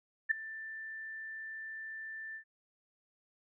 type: tone with ADSR envelope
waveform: sine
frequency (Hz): 1773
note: A6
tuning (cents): +13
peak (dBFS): -22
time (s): 0.29-2.44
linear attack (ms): 22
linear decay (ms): 5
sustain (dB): -19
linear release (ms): 87
effects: none